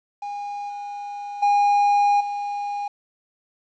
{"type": "tone with level steps", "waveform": "triangle", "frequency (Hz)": 816, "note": "G#5", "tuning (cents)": -31, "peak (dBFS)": [-26, -28, -13, -23], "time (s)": [0.22, 2.88], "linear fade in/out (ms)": 5, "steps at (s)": [0.69, 1.42, 2.2], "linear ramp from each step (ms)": 10, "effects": ["resampled to 16000 Hz", "9-bit"]}